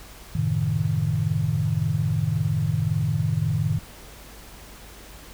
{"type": "chord", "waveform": "sine", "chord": "F# diminished seventh", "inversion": "none", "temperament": "equal with one note detuned", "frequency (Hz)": [92.5, 110, 133.79, 155.56], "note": ["F#2", "A2", "C3", "Eb3"], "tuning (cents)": [0, 0, 39, 0], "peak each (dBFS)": [-30, -25, -28, -24], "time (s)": [0.35, 3.79], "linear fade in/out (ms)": 5, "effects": ["added 50 Hz sine -46 dBFS peak until 5.33 s", "pink hiss -45 dBFS RMS until 5.33 s"]}